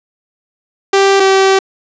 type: tone pair in turn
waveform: sawtooth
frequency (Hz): 392 / 385.7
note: G4 / G4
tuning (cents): 0 / -28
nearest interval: unison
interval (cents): 28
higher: first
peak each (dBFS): -3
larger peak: neither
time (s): 0.93-1.2 / 1.2-1.59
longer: second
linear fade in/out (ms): 5
effects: resampled to 16000 Hz + 7-bit